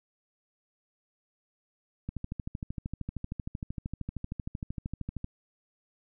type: click train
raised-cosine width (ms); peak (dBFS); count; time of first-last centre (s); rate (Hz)
5; -22; 42; 2.09-5.244; 13
effects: none